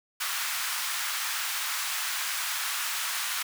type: high-pass noise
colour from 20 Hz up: pink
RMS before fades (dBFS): -31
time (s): 0.2-3.43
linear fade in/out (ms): 10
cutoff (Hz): 1100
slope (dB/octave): 24
effects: none